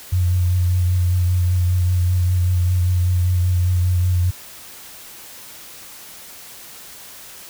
sine tone with vibrato, 89.8 Hz, F2, 49 cents sharp, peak -14 dBFS, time 0.12-4.31 s, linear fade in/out 10 ms, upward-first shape triangle, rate 5.1 Hz, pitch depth 34 cents each way, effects white hiss -39 dBFS RMS until 7.49 s

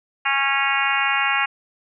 harmonic tone with a mistuned harmonic, 274.9 Hz, C#4, 14 cents flat, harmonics 3 / 4 / 5 / 6 / 7 / 8 / 9 / 10, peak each -26 / -26 / -26 / -26 / -26 / -26 / -26 / -26 dBFS, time 0.25-1.46 s, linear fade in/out 10 ms, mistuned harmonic 10, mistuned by +24 cents, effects none

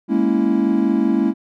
triangle chord, A# half-diminished seventh, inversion third, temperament equal, 207.7 / 233.1 / 277.2 / 329.6 Hz, G#3 / A#3 / C#4 / E4, 0 / 0 / 0 / 0 cents, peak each -18 dBFS, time 0.08-1.34 s, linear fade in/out 50 ms, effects none

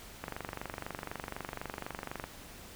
click train, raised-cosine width 0.5 ms, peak -22 dBFS, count 49, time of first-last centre 0.24-2.24 s, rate 24 Hz, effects pink hiss -50 dBFS RMS until 2.75 s

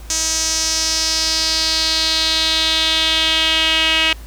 sawtooth tone with band-pass filter sweep, 320 Hz, D#4, 49 cents sharp, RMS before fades -17 dBFS, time 0.1-4.13 s, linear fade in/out 2 ms, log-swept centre 6400 to 2800 Hz, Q 3.8, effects added 55 Hz sine -32 dBFS peak until 4.26 s + pink hiss -43 dBFS RMS until 4.26 s

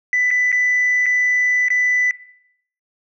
sine tone with dropouts, 1990 Hz, B6, 13 cents sharp, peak -13 dBFS, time 0.13-2.11 s, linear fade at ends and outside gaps 1 ms, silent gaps 0.306-0.312 / 0.518-0.526 / 1.059-1.064 / 1.684-1.703 s, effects noise-tail reverb RT60 0.7 s tail -18 dB re dry + tanh soft clip ceiling -11 dBFS

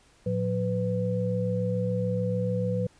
sine tone cluster, 112.7 / 179.6 / 498.6 Hz, A2 / F3 / B4, +42 / +49 / +16 cents, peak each -29 dBFS, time 0.26-2.87 s, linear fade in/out 5 ms, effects pink hiss -60 dBFS RMS until 2.99 s + resampled to 22050 Hz

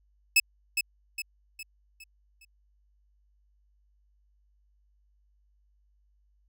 sawtooth tone with echo, 2600 Hz, E7, 24 cents flat, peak -14 dBFS, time 0.36-0.4 s, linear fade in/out 5 ms, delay 410 ms, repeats 5, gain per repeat -7 dB, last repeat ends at 2.45 s, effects added 50 Hz sine -64 dBFS peak until 6.48 s

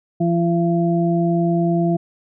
harmonic tone, 170.1 Hz, F3, 45 cents flat, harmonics 1 / 2 / 4, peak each -17 / -20 / -23 dBFS, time 0.2-1.97 s, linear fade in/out 10 ms, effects none

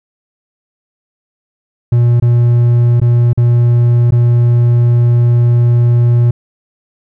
triangle tone with dropouts, 119.7 Hz, A#2, 46 cents sharp, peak -4 dBFS, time 1.92-6.31 s, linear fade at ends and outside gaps 5 ms, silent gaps 2.2-2.222 / 3.001-3.015 / 3.332-3.375 / 4.108-4.121 s, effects none

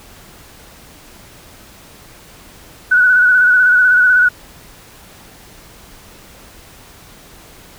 sine tone with vibrato, 1480 Hz, F#6, in tune, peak -7 dBFS, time 2.91-4.29 s, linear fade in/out 10 ms, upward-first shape square, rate 16 Hz, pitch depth 29 cents each way, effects pink hiss -41 dBFS RMS until 7.78 s

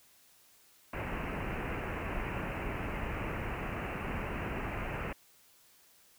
pink low-pass noise, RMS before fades -37 dBFS, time 0.93-5.13 s, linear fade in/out 5 ms, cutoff 2800 Hz, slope 96 dB/octave, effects white hiss -63 dBFS RMS until 6.18 s

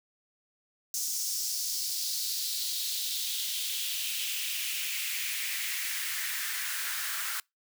white noise with high-pass filter sweep, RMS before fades -33 dBFS, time 0.94-7.4 s, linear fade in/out 2 ms, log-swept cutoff 6000 to 1400 Hz, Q 2.8, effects noise-tail reverb RT60 0.2 s tail -26 dB re dry

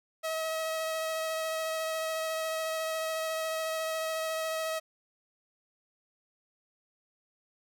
sawtooth tone with vibrato, 640 Hz, D#5, 49 cents sharp, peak -27 dBFS, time 0.23-4.8 s, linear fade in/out 20 ms, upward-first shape triangle, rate 14 Hz, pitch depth 14 cents each way, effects none

